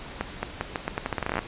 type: accelerating click train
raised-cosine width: 0.5 ms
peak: -11 dBFS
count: 18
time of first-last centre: 0.21-1.39 s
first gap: 220 ms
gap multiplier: 0.82
effects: pink hiss -40 dBFS RMS until 1.47 s + resampled to 8000 Hz